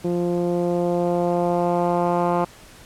10% pulse tone with low-pass filter sweep, 174.61 Hz, F3, in tune, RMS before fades -21 dBFS, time 0.04-2.45 s, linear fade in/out 10 ms, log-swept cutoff 360 to 1100 Hz, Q 1.4, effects pink hiss -46 dBFS RMS until 2.85 s + low-pass 12000 Hz 12 dB/octave

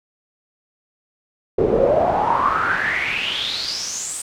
brown noise with band-pass filter sweep, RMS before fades -20 dBFS, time 1.58-4.22 s, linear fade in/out 5 ms, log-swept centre 400 to 8800 Hz, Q 8, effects none

